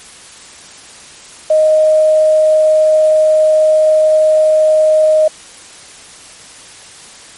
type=tone with quantisation; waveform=sine; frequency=622.3 Hz; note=D#5; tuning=in tune; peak=-6 dBFS; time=1.5-5.28 s; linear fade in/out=5 ms; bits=5; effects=white hiss -36 dBFS RMS until 7.37 s + MP3 48 kbps